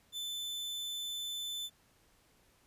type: tone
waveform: 40% pulse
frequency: 3520 Hz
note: A7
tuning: in tune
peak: -36 dBFS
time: 0.12-1.7 s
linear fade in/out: 50 ms
effects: pink hiss -68 dBFS RMS until 2.66 s + resampled to 32000 Hz